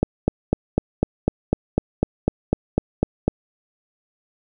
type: click train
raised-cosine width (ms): 2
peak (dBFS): -3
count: 14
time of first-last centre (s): 0.03-3.28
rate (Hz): 4
effects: none